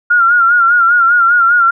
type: tone with vibrato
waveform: sine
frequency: 1401 Hz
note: F6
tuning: 5 cents sharp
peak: -6 dBFS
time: 0.1-1.71 s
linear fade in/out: 10 ms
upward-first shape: sine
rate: 5 Hz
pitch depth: 65 cents each way
effects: none